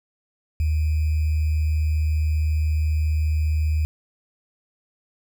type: tone with sample-and-hold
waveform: sine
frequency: 77.3 Hz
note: D#2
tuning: 11 cents flat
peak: -18 dBFS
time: 0.6-3.85 s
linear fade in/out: 0 ms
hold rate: 2450 Hz
effects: none